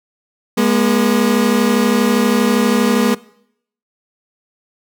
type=tone pair together; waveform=30% pulse; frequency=207.7 / 240.2 Hz; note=G#3 / B3; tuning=0 / -48 cents; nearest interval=minor third; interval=252 cents; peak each=-12 dBFS; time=0.57-3.15 s; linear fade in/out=10 ms; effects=noise-tail reverb RT60 0.7 s tail -21 dB re dry